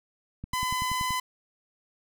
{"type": "click train", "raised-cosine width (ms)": 5, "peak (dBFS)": -24, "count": 8, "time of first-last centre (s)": [0.44, 1.107], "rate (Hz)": 10.5}
{"type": "tone", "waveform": "sawtooth", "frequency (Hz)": 1011, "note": "B5", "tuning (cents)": 40, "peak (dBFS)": -23, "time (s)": [0.53, 1.2], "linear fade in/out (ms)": 5}
{"effects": []}